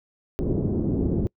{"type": "low-pass noise", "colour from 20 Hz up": "white", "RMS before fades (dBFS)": -24, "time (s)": [0.39, 1.27], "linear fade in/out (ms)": 0, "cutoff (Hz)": 360, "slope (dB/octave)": 24, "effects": ["noise-tail reverb RT60 0.1 s tail -26 dB re dry"]}